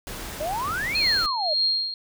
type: noise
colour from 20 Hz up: pink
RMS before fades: -35 dBFS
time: 0.07-1.26 s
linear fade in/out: 0 ms
type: exponential two-way sweep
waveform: sine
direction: up then down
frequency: 578 to 2600 to 578 Hz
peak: -25 dBFS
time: 0.4-1.54 s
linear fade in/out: 10 ms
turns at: 0.98 s
type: tone with tremolo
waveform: sine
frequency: 4234 Hz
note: C8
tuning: 20 cents sharp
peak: -18 dBFS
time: 0.95-1.94 s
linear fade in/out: 2 ms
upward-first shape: triangle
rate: 1.8 Hz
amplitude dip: 75%
effects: none